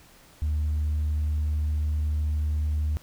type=tone; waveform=sine; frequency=75.8 Hz; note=D#2; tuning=45 cents flat; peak=-21 dBFS; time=0.42-2.97 s; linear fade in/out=0 ms; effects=tanh soft clip ceiling -21 dBFS + pink hiss -54 dBFS RMS until 3.02 s